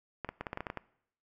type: clicks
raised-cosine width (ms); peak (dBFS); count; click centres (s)
0.5; -21; 10; 0.247 / 0.29 / 0.41 / 0.468 / 0.531 / 0.574 / 0.606 / 0.668 / 0.701 / 0.773
effects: noise-tail reverb RT60 0.7 s tail -21 dB re dry